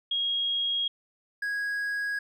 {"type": "tone pair in turn", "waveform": ["sine", "triangle"], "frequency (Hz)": [3278, 1653.3], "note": ["G#7", "G#6"], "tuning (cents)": [-23, -8], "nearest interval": "octave", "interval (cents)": 1185, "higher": "first", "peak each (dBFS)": [-25, -26], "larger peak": "first", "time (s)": [[0.11, 0.88], [1.42, 2.19]], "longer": "neither", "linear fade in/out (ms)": 5, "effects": []}